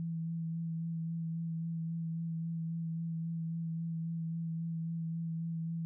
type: tone with vibrato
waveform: sine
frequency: 164.81 Hz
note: E3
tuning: in tune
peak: -34 dBFS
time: 0-5.85 s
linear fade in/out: 0 ms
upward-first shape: sine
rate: 3.7 Hz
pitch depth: 17 cents each way
effects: none